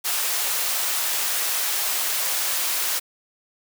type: high-pass noise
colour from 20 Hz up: white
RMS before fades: -24 dBFS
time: 0.04-3 s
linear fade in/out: 20 ms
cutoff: 570 Hz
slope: 12 dB/octave
effects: none

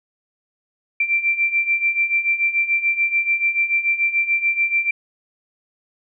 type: beating tone pair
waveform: sine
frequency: 2349 / 2355.9 Hz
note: D7 / D7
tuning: 0 / +5 cents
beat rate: 6.9 Hz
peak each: -22 / -18 dBFS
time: 1-4.91 s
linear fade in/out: 5 ms
effects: none

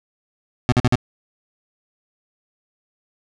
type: tone bursts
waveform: 25% pulse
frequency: 123.47 Hz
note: B2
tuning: in tune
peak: -9 dBFS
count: 4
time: 0.69-0.956 s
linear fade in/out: 0 ms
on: 32 ms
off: 46 ms
effects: low-pass 6000 Hz 12 dB/octave

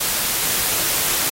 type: noise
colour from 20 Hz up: white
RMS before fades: -20 dBFS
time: 0-1.3 s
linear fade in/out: 10 ms
effects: AAC 48 kbps

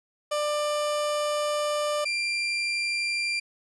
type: tone pair in turn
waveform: 30% pulse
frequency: 594 / 2376 Hz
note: D5 / D7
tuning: +20 / +20 cents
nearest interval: 2 octaves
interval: 2400 cents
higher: second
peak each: -22 / -23 dBFS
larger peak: first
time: 0.31-2.05 / 2.05-3.4 s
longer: first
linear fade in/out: 10 ms
effects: resampled to 24000 Hz

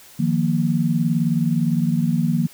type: chord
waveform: sine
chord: Eb suspended second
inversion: none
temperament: just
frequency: 155.56 / 175.01 / 233.3 Hz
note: Eb3 / F3 / Bb3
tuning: 0 / +4 / +2 cents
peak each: -21 dBFS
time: 0.19-2.47 s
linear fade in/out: 10 ms
effects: white hiss -46 dBFS RMS until 2.53 s

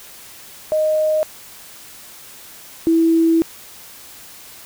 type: tone pair in turn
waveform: sine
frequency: 620 / 328.4 Hz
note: D#5 / E4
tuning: -6 / -6 cents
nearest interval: major seventh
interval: 1100 cents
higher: first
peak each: -14 / -11 dBFS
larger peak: second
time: 0.72-1.23 / 2.87-3.42 s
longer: second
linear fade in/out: 0 ms
effects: white hiss -40 dBFS RMS until 4.65 s

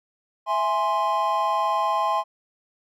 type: chord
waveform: triangle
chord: E augmented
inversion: none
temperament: equal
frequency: 659.3 / 830.6 / 1046.5 Hz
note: E5 / G#5 / B#5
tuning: 0 / 0 / 0 cents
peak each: -26 / -23 / -21 dBFS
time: 0.46-2.24 s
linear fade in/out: 50 ms
effects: none

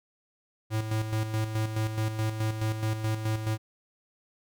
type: tone with tremolo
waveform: square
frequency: 109.4 Hz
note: A2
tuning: 9 cents flat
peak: -26 dBFS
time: 0.7-3.58 s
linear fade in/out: 50 ms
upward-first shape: square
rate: 4.7 Hz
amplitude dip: 55%
effects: none

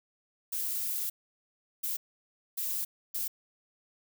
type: noise bursts at uneven times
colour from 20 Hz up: violet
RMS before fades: -33 dBFS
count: 4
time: 0.52-1.1 / 1.83-1.97 / 2.57-2.85 / 3.14-3.28 s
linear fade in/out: 10 ms
effects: none

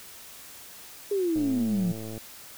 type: exponential sweep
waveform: sine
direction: down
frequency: 415.3 to 168.1 Hz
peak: -23 dBFS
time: 1.11-1.92 s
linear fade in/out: 5 ms
type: click train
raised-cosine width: 2 ms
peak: -26 dBFS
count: 91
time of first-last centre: 1.36-2.178 s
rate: 110 Hz
effects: white hiss -46 dBFS RMS until 2.57 s

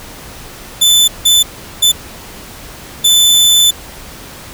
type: tone bursts at uneven times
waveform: sawtooth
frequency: 3513 Hz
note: A7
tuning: 3 cents flat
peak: -3 dBFS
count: 4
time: 0.81-1.08 / 1.25-1.43 / 1.82-1.92 / 3.04-3.71 s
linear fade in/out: 10 ms
effects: pink hiss -32 dBFS RMS until 4.53 s

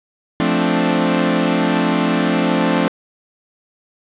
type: chord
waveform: sawtooth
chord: D minor seventh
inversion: first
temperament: equal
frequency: 174.61 / 220 / 261.6 / 293.7 Hz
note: F3 / A3 / C4 / D4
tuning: 0 / 0 / 0 / 0 cents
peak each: -16 dBFS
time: 0.4-2.88 s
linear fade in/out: 0 ms
effects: resampled to 8000 Hz + 7-bit

